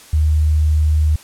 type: tone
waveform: sine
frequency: 76.8 Hz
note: D#2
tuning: 22 cents flat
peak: -11 dBFS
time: 0.13-1.16 s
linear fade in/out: 5 ms
effects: white hiss -42 dBFS RMS until 1.23 s + low-pass 11000 Hz 12 dB/octave